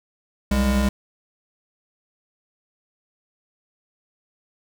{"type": "tone pair together", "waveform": "square", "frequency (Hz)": [64, 203.2], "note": ["C2", "G#3"], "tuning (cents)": [-38, -38], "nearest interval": "octave + minor sixth", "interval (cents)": 2000, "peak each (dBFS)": -21, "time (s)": [0.51, 0.89], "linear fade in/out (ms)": 5, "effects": []}